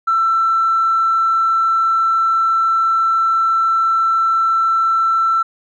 triangle tone with tanh clipping, 1337 Hz, E6, 24 cents sharp, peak -12 dBFS, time 0.07-5.43 s, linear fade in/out 10 ms, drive 4 dB, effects none

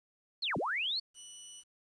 sine linear two-way sweep, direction down then up, 4500 to 114.5 to 4500 Hz, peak -31 dBFS, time 0.42-1 s, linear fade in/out 10 ms, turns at 0.57 s
5% pulse tone, 2956 Hz, F#7, 2 cents flat, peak -37 dBFS, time 1.14-1.64 s, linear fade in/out 50 ms
effects resampled to 22050 Hz + 11-bit

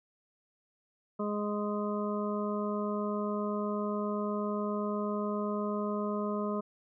harmonic tone, 207.7 Hz, G#3, in tune, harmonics 1 / 2 / 3 / 5 / 6, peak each -33 / -36 / -38 / -40 / -41 dBFS, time 1.19-6.61 s, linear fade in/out 10 ms, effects none

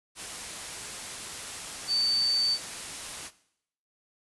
sine tone in noise, 4561 Hz, C#8, 49 cents sharp, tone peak -24 dBFS, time 1.87-2.58 s, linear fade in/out 50 ms, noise white, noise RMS -38 dBFS, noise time 0.15-3.31 s, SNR +11 dB, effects noise-tail reverb RT60 0.7 s tail -17 dB re dry + resampled to 24000 Hz

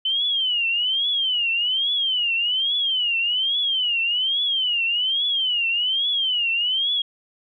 sine tone with vibrato, 3035 Hz, F#7, 43 cents sharp, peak -19 dBFS, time 0.05-7.02 s, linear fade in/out 5 ms, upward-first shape triangle, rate 1.2 Hz, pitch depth 220 cents each way, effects none

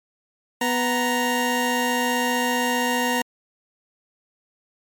20% pulse tone pair together, 246.9 / 932.3 Hz, B3 / A#5, 0 / 0 cents, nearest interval octave + major seventh, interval 2300 cents, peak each -18 dBFS, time 0.61-3.22 s, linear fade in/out 5 ms, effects MP3 96 kbps

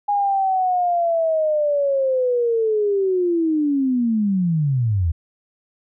sine linear sweep, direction down, 824 to 76.6 Hz, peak -16 dBFS, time 0.08-5.12 s, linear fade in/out 10 ms, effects none

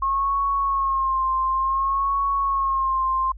sine tone with vibrato, 1080 Hz, C#6, 45 cents flat, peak -19 dBFS, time 0.02-3.32 s, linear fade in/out 5 ms, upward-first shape sine, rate 0.56 Hz, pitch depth 49 cents each way, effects added 50 Hz sine -36 dBFS peak until 3.37 s

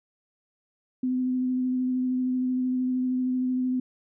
sine tone with vibrato, 254.3 Hz, C4, 49 cents flat, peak -23 dBFS, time 1.03-3.8 s, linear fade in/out 5 ms, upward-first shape sine, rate 13 Hz, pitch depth 13 cents each way, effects none

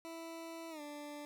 20% pulse tone with pitch glide, 329.6 to 293.6 Hz, E4 to D4, 0 to 0 cents, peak -40 dBFS, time 0.05-1.25 s, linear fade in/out 0 ms, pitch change -200 cents, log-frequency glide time 0.7-0.81 s, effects none

